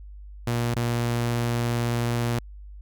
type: tone with dropouts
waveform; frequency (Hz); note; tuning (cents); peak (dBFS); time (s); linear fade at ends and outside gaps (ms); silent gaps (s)
sawtooth; 118.8; A#2; +33; -19; 0.47-2.39; 5; 0.744-0.762
effects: added 50 Hz sine -39 dBFS peak until 2.81 s